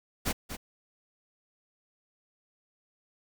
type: noise with echo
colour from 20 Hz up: pink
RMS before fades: -29 dBFS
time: 0.25-0.33 s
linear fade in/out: 20 ms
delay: 240 ms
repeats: 1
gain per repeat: -9 dB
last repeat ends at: 0.57 s
effects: none